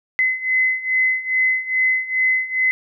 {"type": "beating tone pair", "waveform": "sine", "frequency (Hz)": [2036, 2038.4], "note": ["C7", "C7"], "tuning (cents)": [-48, -46], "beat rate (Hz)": 2.4, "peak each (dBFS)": [-21, -18], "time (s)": [0.19, 2.71], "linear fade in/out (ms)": 0, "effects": []}